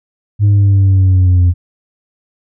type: linear sweep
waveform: sine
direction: down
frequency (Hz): 103.5 to 87.31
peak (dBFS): -3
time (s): 0.39-1.54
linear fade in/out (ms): 50
effects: tanh soft clip ceiling -5 dBFS